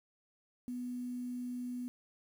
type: tone with quantisation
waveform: sine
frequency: 246.9 Hz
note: B3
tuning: in tune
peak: -37 dBFS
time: 0.68-1.88 s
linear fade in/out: 0 ms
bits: 10
effects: none